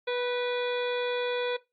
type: harmonic tone with a mistuned harmonic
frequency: 490 Hz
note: B4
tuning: 14 cents flat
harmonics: 1 / 2 / 3 / 4 / 5 / 7 / 8 / 9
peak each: -28 / -39 / -38 / -42 / -37 / -40 / -45 / -54 dBFS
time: 0.07-1.57 s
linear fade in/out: 10 ms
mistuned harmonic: 3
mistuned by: +26 cents
effects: noise-tail reverb RT60 0.2 s tail -17 dB re dry + Opus 48 kbps